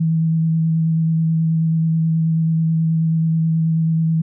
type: tone with vibrato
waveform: sine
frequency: 161.9 Hz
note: E3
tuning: 31 cents flat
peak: -14 dBFS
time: 0-4.22 s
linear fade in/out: 10 ms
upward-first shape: square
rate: 9.3 Hz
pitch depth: 11 cents each way
effects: none